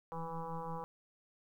sine tone with frequency modulation, 494.9 Hz, B4, 4 cents sharp, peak -38 dBFS, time 0.12-0.84 s, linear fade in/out 0 ms, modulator 164 Hz, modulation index 3.8, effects 12-bit

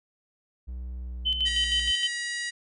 triangle tone with pitch glide, 62 to 59.75 Hz, B1 to A#1, +7 to +43 cents, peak -31 dBFS, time 0.67-1.92 s, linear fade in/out 20 ms, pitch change -64 cents, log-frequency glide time 1-1.4 s
sine tone with tremolo, 3049 Hz, G7, 49 cents flat, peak -22 dBFS, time 1.25-2.08 s, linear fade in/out 20 ms, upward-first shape square, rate 6.4 Hz, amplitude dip 55%
harmonic tone, 958 Hz, A#5, 47 cents sharp, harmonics 2 / 3 / 4 / 5 / 6 / 7 / 8 / 9 / 10, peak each -31 / -41 / -40 / -39 / -46 / -42 / -47 / -46 / -47 dBFS, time 1.45-2.51 s, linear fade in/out 20 ms
effects none

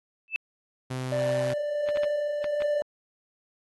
sine tone with exponential growth, 2632 Hz, E7, 3 cents flat, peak -19 dBFS, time 0.28-0.36 s, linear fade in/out 0 ms, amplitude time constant 16 ms
sawtooth tone, 128.7 Hz, C3, 28 cents flat, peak -26 dBFS, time 0.9-1.54 s, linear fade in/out 10 ms
triangle tone with tremolo, 590 Hz, D5, 8 cents sharp, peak -22 dBFS, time 1.12-2.82 s, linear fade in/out 0 ms, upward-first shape sine, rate 1.4 Hz, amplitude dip 35%
clicks, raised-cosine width 0.3 ms, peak -20 dBFS, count 6, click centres 1.504 / 1.888 / 1.972 / 2.034 / 2.443 / 2.621 s
effects AAC 32 kbps

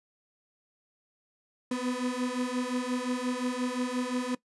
35% pulse beating tone pair, 246.9 / 252.6 Hz, B3 / B3, 0 / +39 cents, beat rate 5.7 Hz, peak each -31 / -30 dBFS, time 1.71-4.35 s, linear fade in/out 5 ms, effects noise-tail reverb RT60 0.1 s tail -19 dB re dry + resampled to 24000 Hz

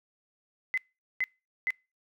sine tone bursts, 2034 Hz, C7, 50 cents flat, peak -25 dBFS, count 3, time 0.74-1.705 s, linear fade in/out 0 ms, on 35 ms, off 430 ms, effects noise-tail reverb RT60 0.3 s tail -26 dB re dry

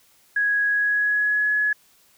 sine tone with pitch glide, 1661.2 to 1693.2 Hz, G#6 to G#6, 0 to +33 cents, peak -18 dBFS, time 0.36-1.73 s, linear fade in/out 5 ms, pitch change +33 cents, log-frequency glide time 0.68-1.51 s, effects white hiss -58 dBFS RMS until 2.17 s

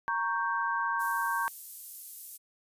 sine chord, G diminished, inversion first, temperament equal, 932.3 / 1108.7 / 1568 Hz, Bb5 / Db6 / G6, 0 / 0 / 0 cents, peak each -32 dBFS, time 0.08-1.48 s, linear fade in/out 0 ms
white high-pass noise, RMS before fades -42 dBFS, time 0.99-2.38 s, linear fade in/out 20 ms, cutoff 11000 Hz, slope 12 dB/octave
effects resampled to 32000 Hz

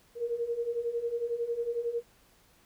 sine beating tone pair, 463 / 474 Hz, A#4 / A#4, -12 / +29 cents, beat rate 11 Hz, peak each -35 / -31 dBFS, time 0.15-2.03 s, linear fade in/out 50 ms, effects pink hiss -63 dBFS RMS until 2.65 s

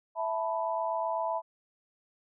sine chord, E suspended fourth, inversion none, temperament equal, 659.3 / 880 / 987.8 Hz, E5 / A5 / B5, 0 / 0 / 0 cents, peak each -32 / -34 / -33 dBFS, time 0.15-1.42 s, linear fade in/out 50 ms, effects none

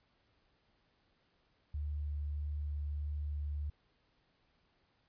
sine tone with vibrato, 73.6 Hz, D2, 4 cents sharp, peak -35 dBFS, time 1.74-3.7 s, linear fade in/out 5 ms, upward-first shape sine, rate 1.6 Hz, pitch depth 8 cents each way, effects pink hiss -74 dBFS RMS until 5.08 s + resampled to 11025 Hz

